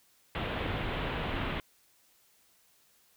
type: low-pass noise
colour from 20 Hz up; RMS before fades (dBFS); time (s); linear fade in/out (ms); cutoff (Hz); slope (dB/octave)
pink; -34; 0.35-1.6; 0; 3500; 48
effects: white hiss -66 dBFS RMS until 3.16 s